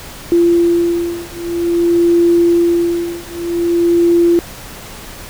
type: beating tone pair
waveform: sine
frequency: 342.4 / 342.91 Hz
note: F4 / F4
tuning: -34 / -32 cents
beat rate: 0.51 Hz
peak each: -13 dBFS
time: 0.32-4.39 s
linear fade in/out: 0 ms
effects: pink hiss -32 dBFS RMS until 5.29 s